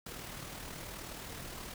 pink noise with amplitude modulation, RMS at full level -43 dBFS, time 0.06-1.74 s, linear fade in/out 5 ms, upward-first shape sine, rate 38.9 Hz, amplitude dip 40%, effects none

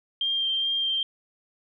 sine tone with vibrato, 3179 Hz, G7, 24 cents sharp, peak -23 dBFS, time 0.21-1.03 s, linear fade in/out 2 ms, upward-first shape sine, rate 2.4 Hz, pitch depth 13 cents each way, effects none

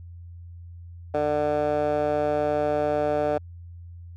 15% pulse tone with band-pass filter, 148.8 Hz, D3, 23 cents sharp, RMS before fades -24 dBFS, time 1.14-3.38 s, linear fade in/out 5 ms, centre 660 Hz, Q 2.7, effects added 86 Hz sine -39 dBFS peak until 4.16 s

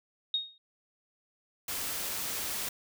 sine tone with exponential decay, 3729 Hz, A#7, in tune, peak -24 dBFS, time 0.34-0.58 s, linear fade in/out 2 ms, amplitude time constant 52 ms
white noise, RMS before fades -35 dBFS, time 1.68-2.69 s, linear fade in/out 5 ms
effects none

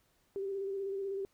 sine tone with vibrato, 392 Hz, G4, in tune, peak -34 dBFS, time 0.36-1.25 s, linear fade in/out 0 ms, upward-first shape square, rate 16 Hz, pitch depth 25 cents each way, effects pink hiss -72 dBFS RMS until 1.33 s

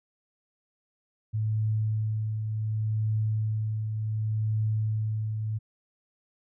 sine tone with tremolo, 108.6 Hz, A2, 22 cents flat, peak -23 dBFS, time 1.33-5.59 s, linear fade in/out 20 ms, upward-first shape triangle, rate 0.68 Hz, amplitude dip 45%, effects none

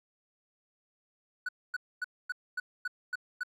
triangle tone bursts, 1480 Hz, F#6, in tune, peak -29 dBFS, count 8, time 1.46-3.434 s, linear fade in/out 5 ms, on 28 ms, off 250 ms, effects none

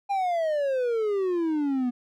triangle exponential sweep, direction down, 813 to 241.2 Hz, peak -21 dBFS, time 0.09-1.91 s, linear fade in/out 20 ms, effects none

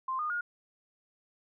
sine tone with pitch steps, 1046.5 / 1223.1 / 1429.6 Hz, C6 / D#6 / F6, 0 / -30 / +40 cents, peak -30 dBFS, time 0.08-0.41 s, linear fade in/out 5 ms, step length 110 ms, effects none

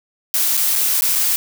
blue noise with dropouts, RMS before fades -17 dBFS, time 0.34-1.36 s, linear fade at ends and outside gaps 0 ms, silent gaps 0.57-0.575 / 0.755-0.759 / 1.01-1.021 / 1.152-1.156 s, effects none

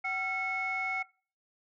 sine tone cluster, 760 / 1365 / 2194 Hz, F#5 / F6 / C#7, +46 / -40 / -18 cents, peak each -36 / -38 / -31 dBFS, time 0.04-1.03 s, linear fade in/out 10 ms, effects noise-tail reverb RT60 0.4 s tail -22 dB re dry + tanh soft clip ceiling -24 dBFS

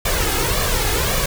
pink noise with flanger, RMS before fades -19 dBFS, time 0.05-1.26 s, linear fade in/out 5 ms, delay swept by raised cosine 1.7 to 2.4 ms, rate 1.8 Hz, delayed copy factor +0.65, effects none

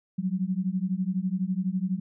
sine beating tone pair, 180.4 / 192.4 Hz, F#3 / G3, -44 / -32 cents, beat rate 12 Hz, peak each -28 dBFS, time 0.18-2 s, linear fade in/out 10 ms, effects none

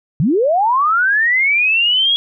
sine linear sweep, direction up, 125.6 to 3345 Hz, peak -11 dBFS, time 0.2-2.16 s, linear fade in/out 0 ms, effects none

